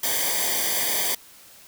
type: noise with comb filter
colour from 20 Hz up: white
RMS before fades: -24 dBFS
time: 0.03-1.15 s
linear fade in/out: 5 ms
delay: 0.74 ms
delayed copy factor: -0.9
effects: white hiss -49 dBFS RMS until 1.67 s